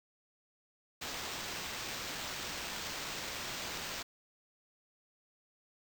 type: noise with sample-and-hold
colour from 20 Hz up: white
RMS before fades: -41 dBFS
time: 1.01-4.03 s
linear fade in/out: 10 ms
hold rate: 11025 Hz
effects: none